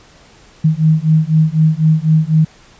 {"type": "beating tone pair", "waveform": "sine", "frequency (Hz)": [155.56, 159.56], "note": ["D#3", "D#3"], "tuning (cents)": [0, 44], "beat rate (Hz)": 4, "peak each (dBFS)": -12, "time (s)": [0.64, 2.45], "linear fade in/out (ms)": 10, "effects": ["pink hiss -45 dBFS RMS until 2.79 s", "resampled to 16000 Hz"]}